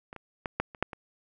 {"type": "clicks", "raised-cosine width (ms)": 0.5, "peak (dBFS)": [-27, -27, -16, -11, -29, -10, -24], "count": 7, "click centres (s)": [0.129, 0.163, 0.458, 0.6, 0.748, 0.826, 0.932], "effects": []}